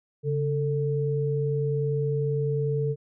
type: tone pair together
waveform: sine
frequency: 140.72 / 444.7 Hz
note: C#3 / A4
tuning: +26 / +18 cents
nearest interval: octave + minor sixth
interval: 1992 cents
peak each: -25 / -27 dBFS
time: 0.23-2.96 s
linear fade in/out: 50 ms
effects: none